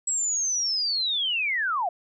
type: linear sweep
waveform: sine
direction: down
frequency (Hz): 7810 to 653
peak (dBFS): -23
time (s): 0.07-1.89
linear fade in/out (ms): 5
effects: none